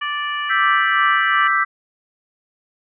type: harmonic tone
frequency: 586 Hz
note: D5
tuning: 4 cents flat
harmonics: 2 / 3 / 4 / 5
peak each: -24 / -25 / -32 / -29 dBFS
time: 0.01-1.48 s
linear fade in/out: 10 ms
type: chord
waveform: sine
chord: E minor seventh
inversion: third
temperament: equal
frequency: 1174.7 / 1318.5 / 1568 / 1975.5 Hz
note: D6 / E6 / G6 / B6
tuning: 0 / 0 / 0 / 0 cents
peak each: -20 dBFS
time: 0.49-1.65 s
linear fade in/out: 20 ms
effects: none